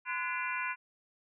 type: harmonic tone with a mistuned harmonic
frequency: 340.3 Hz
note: F4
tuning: 45 cents flat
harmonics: 3 / 4 / 5 / 6 / 7 / 8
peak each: -37 / -38 / -43 / -42 / -38 / -43 dBFS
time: 0.05-0.76 s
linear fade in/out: 50 ms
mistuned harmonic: 4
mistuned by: +130 cents
effects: none